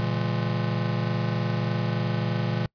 square chord, A# half-diminished seventh, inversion none, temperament just, 116.54 / 139.85 / 167.82 / 209.8 Hz, A#2 / C#3 / E3 / G#3, 0 / +16 / +31 / +18 cents, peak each -28 / -33 / -30 / -34 dBFS, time 0-2.66 s, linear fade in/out 0 ms, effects noise-tail reverb RT60 0.1 s tail -25 dB re dry + resampled to 11025 Hz

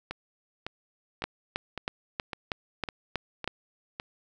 two click trains, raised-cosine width 0.3 ms, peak -13 / -18 dBFS, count 8 / 8, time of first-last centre 1.24-3.476 / 0.11-3.999 s, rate 3.13 / 1.8 Hz, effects none

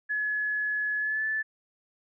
sine tone with pitch glide, 1700 to 1746.8 Hz, G#6 to A6, +40 to -13 cents, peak -26 dBFS, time 0.09-1.43 s, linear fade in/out 20 ms, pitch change +47 cents, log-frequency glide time 0.98-1.25 s, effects none

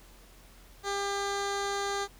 15% pulse tone with low-pass filter, 399.7 Hz, G4, 34 cents sharp, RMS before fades -32 dBFS, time 0.83-2.08 s, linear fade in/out 50 ms, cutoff 6500 Hz, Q 1.6, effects added 43 Hz sine -54 dBFS peak until 2.19 s + pink hiss -57 dBFS RMS until 2.19 s

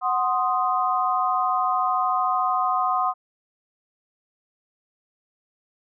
sine chord, C diminished, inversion second, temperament equal, 740 / 1046.5 / 1244.5 Hz, Gb5 / C6 / Eb6, 0 / 0 / 0 cents, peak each -24 dBFS, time 0.01-3.14 s, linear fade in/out 50 ms, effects none

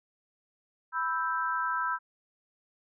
sine chord, E minor, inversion second, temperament equal with one note detuned, 990.6 / 1318.5 / 1568 Hz, B5 / E6 / G6, +5 / 0 / 0 cents, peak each -32 / -31 / -33 dBFS, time 0.92-1.99 s, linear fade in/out 50 ms, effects none

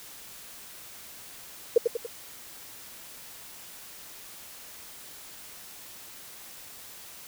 sine tone with echo, 470 Hz, A#4, 14 cents sharp, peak -13 dBFS, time 1.76-1.78 s, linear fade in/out 5 ms, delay 95 ms, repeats 3, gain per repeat -6 dB, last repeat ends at 2.065 s, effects white hiss -46 dBFS RMS until 7.27 s

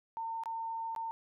sine tone with dropouts, 907 Hz, A#5, 48 cents flat, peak -35 dBFS, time 0.17-1.11 s, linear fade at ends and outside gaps 0 ms, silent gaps 0.436-0.458 / 0.95-0.962 s, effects none

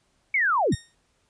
sine linear sweep, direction down, 2271 to 55 Hz, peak -19 dBFS, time 0.34-0.75 s, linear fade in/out 5 ms
10% pulse tone with exponential decay, 1853 Hz, A#6, 11 cents flat, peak -23 dBFS, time 0.72-0.95 s, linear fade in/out 5 ms, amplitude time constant 50 ms
effects pink hiss -68 dBFS RMS until 1.29 s + resampled to 22050 Hz

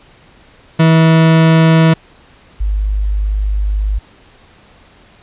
40% pulse / sine tone pair in turn, 161.9 / 51 Hz, E3 / G#1, -31 / -31 cents, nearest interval octave + minor sixth, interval 2000 cents, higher first, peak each -5 / -12 dBFS, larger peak first, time 0.79-1.94 / 2.6-3.99 s, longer second, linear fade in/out 10 ms, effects pink hiss -45 dBFS RMS until 5.22 s + resampled to 8000 Hz

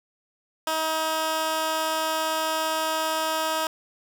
15% pulse tone with high-pass filter, 317.6 Hz, D#4, 36 cents sharp, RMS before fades -26 dBFS, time 0.67-3.67 s, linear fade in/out 2 ms, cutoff 660 Hz, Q 0.68, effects none

